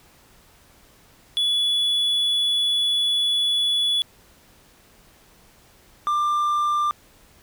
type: tone pair in turn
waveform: triangle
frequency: 3416 / 1189.4 Hz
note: G#7 / D6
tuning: +48 / +22 cents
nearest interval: octave + tritone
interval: 1826 cents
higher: first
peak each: -17 dBFS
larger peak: neither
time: 1.37-4.02 / 6.07-6.91 s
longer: first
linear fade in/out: 0 ms
effects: pink hiss -54 dBFS RMS until 7.42 s